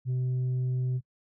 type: tone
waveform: sine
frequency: 127.2 Hz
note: C3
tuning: 48 cents flat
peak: -23 dBFS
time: 0.05-1.01 s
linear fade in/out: 50 ms
effects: noise-tail reverb RT60 0.1 s tail -24 dB re dry + tanh soft clip ceiling -25 dBFS